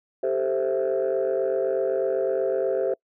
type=chord; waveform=sine; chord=A minor seventh; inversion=third; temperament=equal; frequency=392 / 440 / 523.3 / 659.3 Hz; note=G4 / A4 / C5 / E5; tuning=0 / 0 / 0 / 0 cents; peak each=-25 / -28 / -24 / -28 dBFS; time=0.23-2.94 s; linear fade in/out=5 ms; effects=noise-tail reverb RT60 0.1 s tail -26 dB re dry + tanh soft clip ceiling -16 dBFS